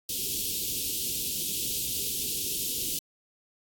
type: band-stop noise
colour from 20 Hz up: white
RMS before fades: -31 dBFS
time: 0.09-2.99 s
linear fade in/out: 2 ms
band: 460 to 2800 Hz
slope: 48 dB/octave
effects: AAC 64 kbps

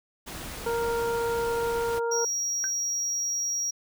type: noise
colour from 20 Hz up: pink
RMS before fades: -38 dBFS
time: 0.26-2 s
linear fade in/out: 20 ms
type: harmonic tone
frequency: 466.2 Hz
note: A#4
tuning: in tune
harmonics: 1 / 2 / 3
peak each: -26 / -32 / -36 dBFS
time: 0.66-2.25 s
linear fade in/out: 5 ms
type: tone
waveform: triangle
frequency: 5670 Hz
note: F8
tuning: 25 cents sharp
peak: -25 dBFS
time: 2.11-3.71 s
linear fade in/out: 10 ms
type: tone with exponential decay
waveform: sine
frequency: 1549 Hz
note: G6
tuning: 21 cents flat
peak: -26 dBFS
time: 2.64-2.72 s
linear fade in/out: 0 ms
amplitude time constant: 17 ms
effects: none

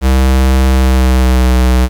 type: tone with pitch glide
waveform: square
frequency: 65.41 to 63 Hz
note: C2 to B1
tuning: 0 to +35 cents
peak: -7 dBFS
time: 0.01-1.89 s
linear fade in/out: 50 ms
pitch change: -65 cents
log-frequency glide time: 0.68-1.53 s
effects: 7-bit

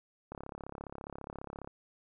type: click train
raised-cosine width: 1 ms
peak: -28 dBFS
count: 48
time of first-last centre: 0.32-1.674 s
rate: 34.7 Hz
effects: none

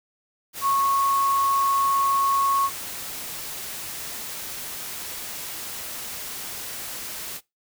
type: tone in noise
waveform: sine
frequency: 1100 Hz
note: C#6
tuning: 14 cents flat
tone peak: -19 dBFS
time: 0.61-2.7 s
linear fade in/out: 50 ms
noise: white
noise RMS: -34 dBFS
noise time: 0.53-7.41 s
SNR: +12 dB
effects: noise-tail reverb RT60 0.2 s tail -21 dB re dry

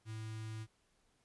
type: tone with notch filter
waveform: square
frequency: 110 Hz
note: A2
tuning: in tune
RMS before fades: -44 dBFS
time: 0.05-0.67 s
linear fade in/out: 50 ms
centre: 600 Hz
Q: 0.66
effects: pink hiss -75 dBFS RMS until 1.24 s + resampled to 24000 Hz

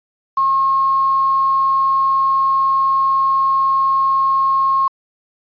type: tone with quantisation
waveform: sine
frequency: 1079 Hz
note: C#6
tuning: 47 cents flat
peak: -12 dBFS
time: 0.37-4.88 s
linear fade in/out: 5 ms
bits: 6
effects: resampled to 11025 Hz

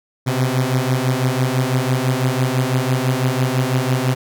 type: beating tone pair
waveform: sawtooth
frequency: 125.9 / 131.9 Hz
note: B2 / C3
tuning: +34 / +14 cents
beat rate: 6 Hz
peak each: -15 dBFS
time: 0.26-4.15 s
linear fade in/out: 20 ms
effects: none

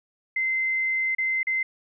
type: tone with dropouts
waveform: sine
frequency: 2070 Hz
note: C7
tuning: 19 cents flat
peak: -22 dBFS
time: 0.36-1.63 s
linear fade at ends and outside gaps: 5 ms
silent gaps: 1.15-1.183 / 1.431-1.469 s
effects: none

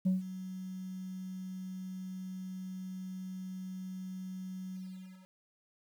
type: tone with ADSR envelope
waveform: sine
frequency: 186.5 Hz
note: F#3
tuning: 14 cents sharp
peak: -22 dBFS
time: 0.05-5.3 s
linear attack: 16 ms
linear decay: 150 ms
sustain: -17 dB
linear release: 550 ms
effects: tanh soft clip ceiling -24 dBFS + 10-bit

